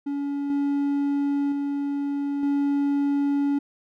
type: tone with level steps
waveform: triangle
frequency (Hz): 283.2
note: C#4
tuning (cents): +37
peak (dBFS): -23 / -19 / -22 / -18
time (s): 0.06-3.59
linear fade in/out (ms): 10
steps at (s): 0.5 / 1.52 / 2.43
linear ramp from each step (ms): 2
effects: none